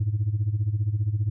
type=tone with tremolo; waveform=sine; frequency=105.3 Hz; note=G#2; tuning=24 cents sharp; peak=-17 dBFS; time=0-1.3 s; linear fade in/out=10 ms; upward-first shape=sine; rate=15 Hz; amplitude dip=80%; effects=tanh soft clip ceiling -18 dBFS